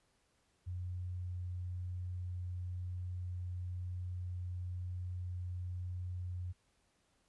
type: tone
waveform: sine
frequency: 89.9 Hz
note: F#2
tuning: 49 cents flat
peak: -38 dBFS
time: 0.66-6.53 s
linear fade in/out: 20 ms
effects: pink hiss -75 dBFS RMS until 7.28 s + resampled to 24000 Hz